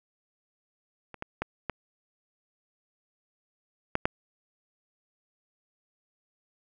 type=clicks; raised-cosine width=0.5 ms; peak=-27 / -19 / -14 / -15 / -10 / -8 dBFS; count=6; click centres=1.143 / 1.224 / 1.42 / 1.697 / 3.954 / 4.055 s; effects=none